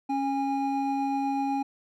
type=tone pair together; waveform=triangle; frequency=275.3 / 817.9 Hz; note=C#4 / G#5; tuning=-12 / -27 cents; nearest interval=octave + perfect fifth; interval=1885 cents; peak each=-26 dBFS; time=0.09-1.63 s; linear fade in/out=10 ms; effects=none